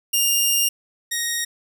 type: tone pair in turn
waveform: 10% pulse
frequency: 2816 / 1874.3 Hz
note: F7 / A#6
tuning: +14 / +9 cents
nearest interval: perfect fifth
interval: 705 cents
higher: first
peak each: -8 / -13 dBFS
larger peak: first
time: 0.13-0.69 / 1.11-1.45 s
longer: first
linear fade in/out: 10 ms
effects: none